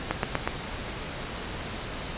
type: click train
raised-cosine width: 0.5 ms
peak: -9 dBFS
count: 4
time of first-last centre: 0.11-0.475 s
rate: 8.21 Hz
effects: pink hiss -35 dBFS RMS until 2.17 s + resampled to 8000 Hz